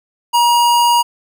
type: tone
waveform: square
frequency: 952 Hz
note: A#5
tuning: 36 cents sharp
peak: -10 dBFS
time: 0.33-1.03 s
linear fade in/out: 20 ms
effects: none